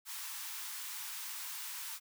white high-pass noise, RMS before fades -43 dBFS, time 0.05-2 s, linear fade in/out 50 ms, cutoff 840 Hz, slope 96 dB/octave, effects none

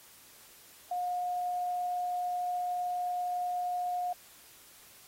sine tone, 717 Hz, F5, 45 cents sharp, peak -30 dBFS, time 0.91-4.13 s, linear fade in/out 5 ms, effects white hiss -56 dBFS RMS until 5.07 s + AAC 48 kbps

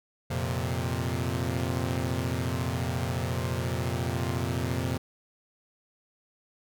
sawtooth chord, F suspended fourth, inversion none, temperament equal, 87.31 / 116.54 / 130.81 Hz, F2 / Bb2 / C3, 0 / 0 / 0 cents, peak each -28 dBFS, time 0.3-4.98 s, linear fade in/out 10 ms, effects none

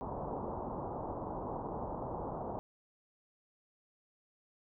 white low-pass noise, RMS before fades -40 dBFS, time 0.01-2.59 s, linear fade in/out 0 ms, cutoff 1000 Hz, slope 48 dB/octave, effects none

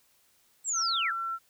sine linear sweep, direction down, 7902 to 1108.7 Hz, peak -27 dBFS, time 0.64-1.14 s, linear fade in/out 50 ms
sine tone, 1351 Hz, E6, 42 cents sharp, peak -30 dBFS, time 0.73-1.39 s, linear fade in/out 50 ms
effects white hiss -66 dBFS RMS until 1.49 s

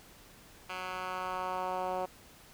10% pulse tone with band-pass filter sweep, 184.3 Hz, F#3, 7 cents flat, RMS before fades -36 dBFS, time 0.69-2.06 s, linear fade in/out 10 ms, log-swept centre 2000 to 650 Hz, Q 1.5, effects pink hiss -56 dBFS RMS until 2.53 s

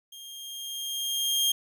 sawtooth tone with level ramp, 3218 Hz, G7, 45 cents sharp, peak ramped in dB -40 to -18 dBFS, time 0.12-1.52 s, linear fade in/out 5 ms, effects none

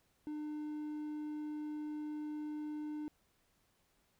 triangle tone, 301.4 Hz, D4, 45 cents sharp, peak -37 dBFS, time 0.27-3.08 s, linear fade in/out 0 ms, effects pink hiss -75 dBFS RMS until 4.19 s

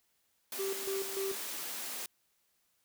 white high-pass noise, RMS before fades -40 dBFS, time 0.52-2.06 s, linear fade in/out 2 ms, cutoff 200 Hz, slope 48 dB/octave
triangle tone with tremolo, 389.6 Hz, G4, 11 cents flat, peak -31 dBFS, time 0.58-1.36 s, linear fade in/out 20 ms, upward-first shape square, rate 3.4 Hz, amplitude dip 70%
effects white hiss -75 dBFS RMS until 2.84 s

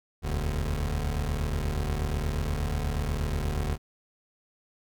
25% pulse tone pair together, 41.12 / 73.9 Hz, E1 / D2, -4 / +11 cents, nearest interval minor seventh, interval 1015 cents, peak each -26 dBFS, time 0.22-3.78 s, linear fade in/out 50 ms, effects none

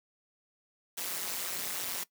white noise with amplitude modulation, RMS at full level -32 dBFS, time 0.97-2.04 s, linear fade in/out 10 ms, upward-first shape sine, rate 180 Hz, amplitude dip 95%, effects noise-tail reverb RT60 0.1 s tail -19 dB re dry + high-pass 150 Hz 12 dB/octave

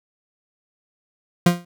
40% pulse tone with exponential decay, 174.61 Hz, F3, in tune, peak -8 dBFS, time 1.46-1.65 s, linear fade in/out 5 ms, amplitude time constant 40 ms, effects none

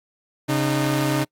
sawtooth tone pair together, 136.5 / 305.1 Hz, C#3 / D#4, -26 / -34 cents, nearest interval octave + major second, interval 1392 cents, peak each -18 dBFS, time 0.48-1.25 s, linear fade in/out 20 ms, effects noise-tail reverb RT60 0.1 s tail -26 dB re dry + AAC 64 kbps

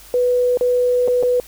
sine tone with dropouts, 493.9 Hz, B4, in tune, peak -13 dBFS, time 0.14-1.4 s, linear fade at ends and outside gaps 1 ms, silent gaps 0.573-0.61 / 1.077-1.082 / 1.227-1.233 s, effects added 50 Hz sine -46 dBFS peak until 1.47 s + white hiss -43 dBFS RMS until 1.47 s

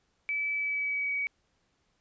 sine tone with pitch glide, 2303 to 2265 Hz, D7 to C#7, -34 to +37 cents, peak -28 dBFS, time 0.29-1.27 s, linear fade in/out 0 ms, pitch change -29 cents, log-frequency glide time 0.54-1.14 s, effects pink hiss -73 dBFS RMS until 2 s + resampled to 16000 Hz

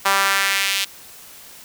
sawtooth tone with high-pass filter sweep, 196 Hz, G3, in tune, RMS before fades -19 dBFS, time 0.05-0.85 s, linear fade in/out 10 ms, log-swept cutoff 1000 to 3100 Hz, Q 1.6, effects white hiss -42 dBFS RMS until 1.64 s

